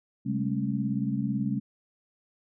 sine tone cluster, 133.6 / 197.2 / 215.2 / 274.7 Hz, C3 / G3 / A3 / C#4, +36 / +11 / -38 / -16 cents, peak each -32 / -31 / -30 / -33 dBFS, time 0.25-1.6 s, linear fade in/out 20 ms, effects none

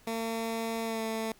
15% pulse tone with pitch glide, 226.7 to 222.5 Hz, A#3 to A3, -48 to +20 cents, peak -25 dBFS, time 0.07-1.32 s, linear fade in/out 2 ms, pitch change -32 cents, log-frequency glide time 0.83-1.03 s, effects pink hiss -60 dBFS RMS until 1.39 s

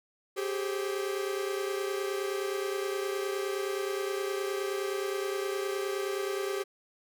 45% pulse tone cluster, 390.3 / 419.9 / 529 Hz, G4 / G#4 / C5, -8 / +19 / +19 cents, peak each -32 / -37 / -40 dBFS, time 0.36-6.64 s, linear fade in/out 20 ms, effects none

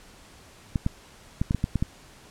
clicks, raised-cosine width 5 ms, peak -11 dBFS, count 8, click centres 0.758 / 0.864 / 1.415 / 1.509 / 1.547 / 1.641 / 1.757 / 1.825 s, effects pink hiss -51 dBFS RMS until 2.3 s + low-pass 10000 Hz 12 dB/octave

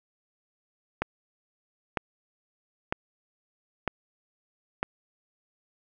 click train, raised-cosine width 0.5 ms, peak -11 dBFS, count 5, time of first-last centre 1.02-4.83 s, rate 1.05 Hz, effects none

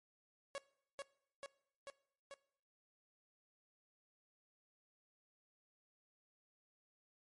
sawtooth tone with echo, 556 Hz, C#5, 5 cents sharp, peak -38 dBFS, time 0.55-0.58 s, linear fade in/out 0 ms, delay 440 ms, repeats 4, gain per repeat -2 dB, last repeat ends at 2.34 s, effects noise-tail reverb RT60 0.7 s tail -21 dB re dry + MP3 48 kbps

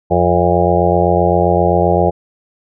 harmonic tone with a mistuned harmonic, 87.7 Hz, F2, 8 cents sharp, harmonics 1 / 2 / 4 / 5 / 6 / 7 / 8 / 9, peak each -18 / -18 / -18 / -18 / -18 / -18 / -18 / -18 dBFS, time 0.1-2.11 s, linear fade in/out 20 ms, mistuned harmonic 9, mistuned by +45 cents, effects none

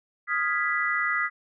sine chord, F half-diminished seventh, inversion third, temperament equal, 1244.5 / 1396.9 / 1661.2 / 1975.5 Hz, Eb6 / F6 / Ab6 / Cb7, 0 / 0 / 0 / 0 cents, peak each -29 / -31 / -31 / -26 dBFS, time 0.27-1.3 s, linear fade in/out 50 ms, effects none

